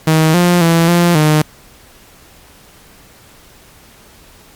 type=tone with pitch steps; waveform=sawtooth; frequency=158.3 / 176.1 / 166.6 / 173.2 / 153.2 Hz; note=D#3 / F3 / E3 / F3 / D#3; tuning=+30 / +15 / +19 / -14 / -27 cents; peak=-4 dBFS; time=0.07-1.42 s; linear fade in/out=5 ms; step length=270 ms; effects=pink hiss -43 dBFS RMS until 4.55 s + MP3 96 kbps